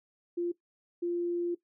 sine tone bursts at uneven times, 347.1 Hz, F4, 11 cents flat, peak -28 dBFS, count 2, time 0.37-0.52 / 1.02-1.55 s, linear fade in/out 10 ms, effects noise-tail reverb RT60 0.1 s tail -17 dB re dry

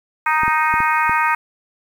harmonic tone, 311.1 Hz, D#4, in tune, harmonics 3 / 4 / 5 / 6 / 7 / 8, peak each -18 / -20 / -22 / -24 / -25 / -26 dBFS, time 0.26-1.35 s, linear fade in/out 5 ms
clicks, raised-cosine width 3 ms, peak -16 dBFS, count 5, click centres 0.434 / 0.48 / 0.74 / 0.804 / 1.095 s
effects 7-bit

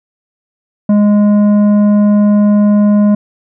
sine tone with tanh clipping, 207 Hz, G#3, 5 cents flat, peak -7 dBFS, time 0.89-3.15 s, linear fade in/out 5 ms, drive 9 dB, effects none

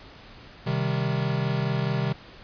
square chord, C minor, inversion none, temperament equal, 130.81 / 155.56 / 196 Hz, C3 / Eb3 / G3, 0 / 0 / 0 cents, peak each -27 / -29 / -32 dBFS, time 0.66-2.13 s, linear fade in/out 10 ms, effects pink hiss -47 dBFS RMS until 2.43 s + resampled to 11025 Hz

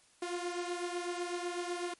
sawtooth beating tone pair, 349.2 / 357.2 Hz, F4 / F4, 0 / +39 cents, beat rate 8 Hz, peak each -33 / -36 dBFS, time 0.22-1.94 s, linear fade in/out 5 ms, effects white hiss -65 dBFS RMS until 1.99 s + MP3 48 kbps

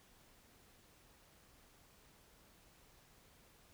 silence, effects pink hiss -66 dBFS RMS until 3.73 s

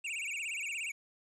square tone with vibrato, 2503 Hz, D#7, 10 cents sharp, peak -36 dBFS, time 0.04-0.92 s, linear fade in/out 10 ms, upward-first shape sine, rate 17 Hz, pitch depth 200 cents each way, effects resampled to 24000 Hz + 11-bit

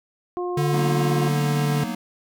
harmonic tone, 356.6 Hz, F4, 36 cents sharp, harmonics 1 / 2 / 3, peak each -25 / -32 / -34 dBFS, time 0.37-1.28 s, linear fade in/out 0 ms
square tone, 146.5 Hz, D3, 4 cents flat, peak -21 dBFS, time 0.57-1.84 s, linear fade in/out 5 ms
square chord, B major seventh, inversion second, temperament just, 185.21 / 231.5 / 246.9 / 308.7 Hz, F#3 / A#3 / B3 / D#4, +2 / -12 / 0 / -14 cents, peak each -33 / -30 / -35 / -35 dBFS, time 0.73-1.95 s, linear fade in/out 5 ms
effects none

